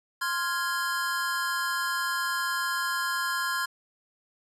square chord, F minor, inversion second, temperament equal, 1046.5 / 1396.9 / 1661.2 Hz, C6 / F6 / Ab6, 0 / 0 / 0 cents, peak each -32 dBFS, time 0.21-3.66 s, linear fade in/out 10 ms, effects resampled to 32000 Hz + 9-bit

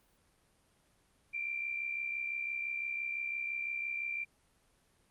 sine tone with amplitude modulation, 2363 Hz, D7, 10 cents sharp, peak -32 dBFS, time 1.33-4.25 s, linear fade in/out 20 ms, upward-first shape sine, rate 65.9 Hz, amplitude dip 55%, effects pink hiss -70 dBFS RMS until 5.1 s + Opus 32 kbps

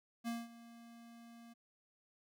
square tone with ADSR envelope, 233.1 Hz, A#3, in tune, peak -37 dBFS, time 0.24-1.54 s, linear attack 37 ms, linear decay 200 ms, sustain -18 dB, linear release 17 ms, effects none

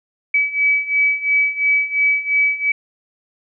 sine beating tone pair, 2285 / 2287.9 Hz, D7 / D7, -48 / -46 cents, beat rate 2.9 Hz, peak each -19 / -16 dBFS, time 0.34-2.72 s, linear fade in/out 5 ms, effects none

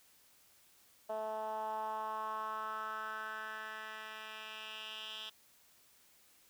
10% pulse tone with band-pass filter sweep, 217.5 Hz, A3, 20 cents flat, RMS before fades -42 dBFS, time 1.09-5.3 s, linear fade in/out 10 ms, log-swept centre 680 to 3300 Hz, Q 3.8, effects white hiss -66 dBFS RMS until 6.49 s

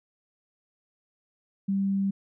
sine tone, 196 Hz, G3, in tune, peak -23 dBFS, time 1.68-2.11 s, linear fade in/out 10 ms, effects none

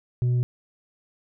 sine tone with tanh clipping, 123.1 Hz, B2, 5 cents flat, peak -20 dBFS, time 0.22-0.43 s, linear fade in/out 0 ms, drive 3 dB, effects none

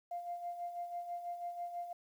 sine tone with tremolo, 698.5 Hz, F5, in tune, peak -36 dBFS, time 0.11-1.93 s, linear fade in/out 5 ms, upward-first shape sine, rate 6.1 Hz, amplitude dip 60%, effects tanh soft clip ceiling -32 dBFS + 11-bit

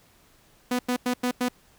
sawtooth tone bursts, 248 Hz, B3, 7 cents sharp, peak -19 dBFS, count 5, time 0.71-1.486 s, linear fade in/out 5 ms, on 80 ms, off 94 ms, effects pink hiss -59 dBFS RMS until 1.78 s

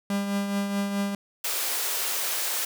45% pulse tone with tremolo, 200 Hz, G3, 35 cents sharp, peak -23 dBFS, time 0.1-1.15 s, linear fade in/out 2 ms, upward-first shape triangle, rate 4.7 Hz, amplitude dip 50%
white high-pass noise, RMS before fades -28 dBFS, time 1.44-2.65 s, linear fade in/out 5 ms, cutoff 380 Hz, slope 24 dB/octave
effects none

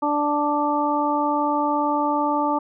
harmonic tone, 293.7 Hz, D4, in tune, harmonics 1 / 2 / 3 / 4, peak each -24 / -27 / -22 / -26 dBFS, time 0.02-2.59 s, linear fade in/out 10 ms, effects none

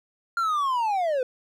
triangle linear sweep, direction down, 1400 to 489.4 Hz, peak -20 dBFS, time 0.37-1.23 s, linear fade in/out 2 ms, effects none

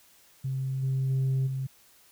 sine tone with level steps, 132.9 Hz, C3, 27 cents sharp, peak -27 / -23 / -21 / -28 dBFS, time 0.44-1.67 s, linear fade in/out 10 ms, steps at 0.82 / 1.09 / 1.46 s, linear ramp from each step 20 ms, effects tanh soft clip ceiling -22 dBFS + white hiss -59 dBFS RMS until 2.11 s

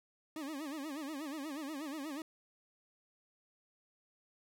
40% pulse tone with vibrato, 293.9 Hz, D4, 1 cent sharp, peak -39 dBFS, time 0.36-2.22 s, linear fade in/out 2 ms, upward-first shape sine, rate 8.3 Hz, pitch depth 160 cents each way, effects none

